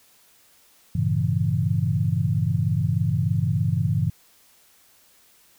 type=chord; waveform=sine; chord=G diminished seventh; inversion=none; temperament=equal with one note detuned; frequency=98 / 114.87 / 138.59 / 164.81 Hz; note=G2 / Bb2 / Db3 / Fb3; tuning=0 / -25 / 0 / 0 cents; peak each=-25 dBFS; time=0.95-4.1 s; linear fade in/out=5 ms; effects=white hiss -57 dBFS RMS until 5.58 s